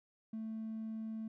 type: tone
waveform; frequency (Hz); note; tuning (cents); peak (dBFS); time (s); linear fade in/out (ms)
triangle; 221; A3; +8; -36; 0.33-1.28; 5
effects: tanh soft clip ceiling -35 dBFS